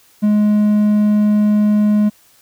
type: tone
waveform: triangle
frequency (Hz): 209.7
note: G#3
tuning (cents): +17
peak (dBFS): -8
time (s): 0.22-2.1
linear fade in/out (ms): 20
effects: white hiss -51 dBFS RMS until 2.41 s